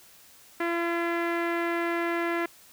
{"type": "tone with low-pass filter", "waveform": "sawtooth", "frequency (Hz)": 340, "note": "F4", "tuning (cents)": -46, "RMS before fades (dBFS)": -28, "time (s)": [0.6, 2.46], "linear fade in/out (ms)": 5, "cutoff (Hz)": 2000, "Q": 2.4, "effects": ["white hiss -54 dBFS RMS until 2.72 s"]}